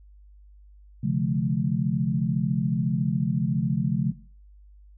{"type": "tone cluster", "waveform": "sine", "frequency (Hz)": [131.5, 145.6, 173.3, 213.7], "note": ["C3", "D3", "F3", "G#3"], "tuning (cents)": [9, -15, -13, 50], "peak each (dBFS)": -27, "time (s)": [1.03, 4.12], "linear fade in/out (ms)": 10, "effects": ["noise-tail reverb RT60 0.4 s tail -17 dB re dry", "added 50 Hz sine -48 dBFS peak until 4.97 s"]}